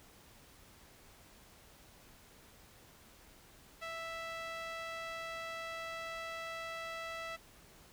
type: tone with band-pass filter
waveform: sawtooth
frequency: 659.3 Hz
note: E5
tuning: in tune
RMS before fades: -43 dBFS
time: 3.81-7.37 s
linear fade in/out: 20 ms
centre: 2000 Hz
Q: 0.97
effects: pink hiss -60 dBFS RMS until 7.92 s

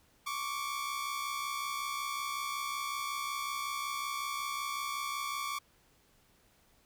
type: tone pair together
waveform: sawtooth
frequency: 1099.6 / 1165 Hz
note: C#6 / D6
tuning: -14 / -14 cents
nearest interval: minor second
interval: 100 cents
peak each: -35 / -33 dBFS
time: 0.26-5.59 s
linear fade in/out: 10 ms
effects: pink hiss -67 dBFS RMS until 6.85 s

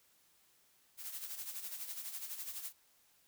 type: noise with tremolo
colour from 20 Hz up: blue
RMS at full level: -42 dBFS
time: 0.97-2.73 s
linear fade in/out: 50 ms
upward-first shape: sine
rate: 12 Hz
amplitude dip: 60%
effects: white hiss -70 dBFS RMS until 3.27 s

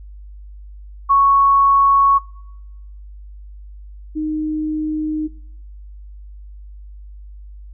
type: tone pair in turn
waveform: sine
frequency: 1108.7 / 308.5 Hz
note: C#6 / D#4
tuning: 0 / -15 cents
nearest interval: octave + minor seventh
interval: 2215 cents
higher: first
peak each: -9 / -19 dBFS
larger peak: first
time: 1.09-2.19 / 4.15-5.28 s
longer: second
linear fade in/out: 20 ms
effects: noise-tail reverb RT60 0.9 s tail -23 dB re dry + added 50 Hz sine -34 dBFS peak until 7.73 s

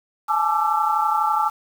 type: tone cluster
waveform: sine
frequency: 844 / 876 / 1176 / 1341 Hz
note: G#5 / A5 / D6 / E6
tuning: +28 / -8 / +2 / +29 cents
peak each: -23 dBFS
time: 0.28-1.5 s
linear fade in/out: 20 ms
effects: 7-bit

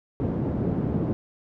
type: band-pass noise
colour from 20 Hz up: pink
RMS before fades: -26 dBFS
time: 0.2-1.13 s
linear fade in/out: 0 ms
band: 110 to 330 Hz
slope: 12 dB/octave
effects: none

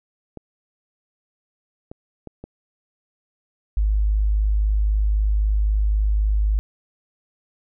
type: clicks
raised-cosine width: 2 ms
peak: -22 dBFS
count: 4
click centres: 0.373 / 1.915 / 2.273 / 2.44 s
type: tone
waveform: sine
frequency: 51.91 Hz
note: G#1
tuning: in tune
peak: -16 dBFS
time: 3.77-6.59 s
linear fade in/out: 0 ms
effects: none

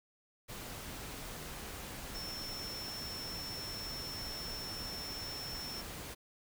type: tone in noise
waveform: sine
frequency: 5400 Hz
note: E8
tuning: 41 cents sharp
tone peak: -42 dBFS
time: 2.14-5.82 s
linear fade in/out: 20 ms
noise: pink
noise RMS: -45 dBFS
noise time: 0.48-6.15 s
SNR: 0 dB
effects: none

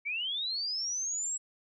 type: linear sweep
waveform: sine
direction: up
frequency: 2217 to 7760 Hz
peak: -31 dBFS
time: 0.05-1.38 s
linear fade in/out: 20 ms
effects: none

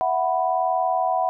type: chord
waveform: sine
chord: E suspended second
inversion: none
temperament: equal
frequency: 659.3 / 740 / 987.8 Hz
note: E5 / F#5 / B5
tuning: 0 / 0 / 0 cents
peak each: -25 / -21 / -26 dBFS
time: 0.01-1.29 s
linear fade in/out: 0 ms
effects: none

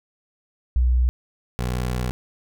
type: tone pair in turn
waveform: sine / 20% pulse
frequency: 61.74 / 61.74 Hz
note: B1 / B1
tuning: 0 / 0 cents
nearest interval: unison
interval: 0 cents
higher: neither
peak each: -15 / -18 dBFS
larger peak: first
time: 0.76-1.09 / 1.59-2.11 s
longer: second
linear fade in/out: 0 ms
effects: none

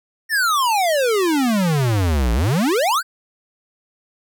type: exponential two-way sweep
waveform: square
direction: down then up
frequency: 1860 to 55 to 1628 Hz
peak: -16 dBFS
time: 0.29-3.03 s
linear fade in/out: 50 ms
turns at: 2.33 s
effects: none

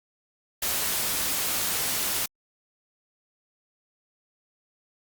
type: noise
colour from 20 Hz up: white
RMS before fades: -27 dBFS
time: 0.62-2.26 s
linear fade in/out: 5 ms
effects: Opus 48 kbps

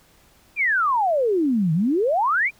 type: exponential two-way sweep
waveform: sine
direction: down then up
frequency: 2489 to 152 to 2489 Hz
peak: -17 dBFS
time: 0.56-2.51 s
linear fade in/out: 50 ms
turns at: 1.73 s
effects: pink hiss -56 dBFS RMS until 2.59 s

